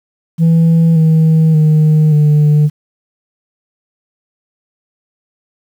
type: tone with pitch steps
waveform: sine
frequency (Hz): 164.81 / 159.56 / 154.49 / 149.57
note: E3 / D#3 / D#3 / D3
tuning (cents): 0 / +44 / -12 / +32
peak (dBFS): -3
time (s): 0.38-2.7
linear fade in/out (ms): 50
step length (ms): 580
effects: tanh soft clip ceiling -5 dBFS + 7-bit